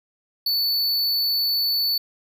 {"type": "tone", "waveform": "square", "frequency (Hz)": 4474, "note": "C#8", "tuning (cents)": 15, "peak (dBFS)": -20, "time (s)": [0.46, 1.98], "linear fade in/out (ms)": 5, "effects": []}